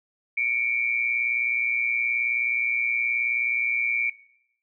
sine tone pair together, 2230 / 2349 Hz, C#7 / D7, +10 / 0 cents, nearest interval minor second, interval 90 cents, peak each -25 dBFS, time 0.37-4.1 s, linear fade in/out 5 ms, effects noise-tail reverb RT60 0.8 s tail -20 dB re dry

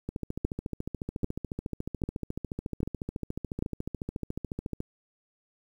two click trains, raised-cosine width 3 ms, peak -14 / -20 dBFS, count 5 / 67, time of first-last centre 0.45-3.625 / 0.09-4.804 s, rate 1.26 / 14 Hz, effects 9-bit

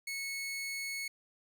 sawtooth tone, 2200 Hz, C#7, 14 cents flat, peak -33 dBFS, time 0.07-1.08 s, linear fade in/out 5 ms, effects none

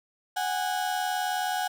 35% pulse tone pair together, 740 / 819.3 Hz, F#5 / G#5, 0 / -24 cents, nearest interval major second, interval 176 cents, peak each -27 / -29 dBFS, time 0.36-1.68 s, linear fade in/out 10 ms, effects none

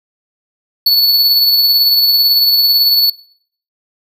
square tone with tremolo, 4435 Hz, C#8, in tune, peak -6 dBFS, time 0.86-3.1 s, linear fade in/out 5 ms, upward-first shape triangle, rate 18 Hz, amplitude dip 35%, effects noise-tail reverb RT60 0.6 s tail -22 dB re dry

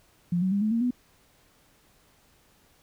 sine tone with pitch steps, 174.61 / 187.14 / 200.6 / 215 / 230.4 / 246.9 Hz, F3 / F#3 / G3 / A3 / A#3 / B3, 0 / +20 / +40 / -40 / -20 / 0 cents, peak -22 dBFS, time 0.32-0.908 s, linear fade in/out 5 ms, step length 98 ms, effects pink hiss -62 dBFS RMS until 2.82 s

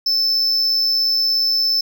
triangle tone with amplitude modulation, 5274 Hz, E8, in tune, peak -12 dBFS, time 0.06-1.81 s, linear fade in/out 5 ms, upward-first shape sine, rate 117 Hz, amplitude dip 35%, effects 9-bit

